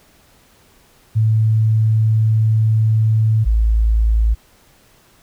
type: tone pair in turn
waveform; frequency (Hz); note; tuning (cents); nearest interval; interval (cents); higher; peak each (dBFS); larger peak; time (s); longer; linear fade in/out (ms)
sine; 110 / 55; A2 / A1; 0 / 0; octave; 1200; first; -11; neither; 1.15-3.45 / 3.45-4.35; first; 20
effects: pink hiss -52 dBFS RMS until 5.22 s